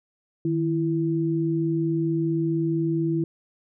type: tone pair together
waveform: sine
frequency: 156.09 / 331.7 Hz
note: D#3 / E4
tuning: +6 / +11 cents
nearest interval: octave + minor second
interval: 1305 cents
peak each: -25 / -23 dBFS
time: 0.45-3.24 s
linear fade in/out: 2 ms
effects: none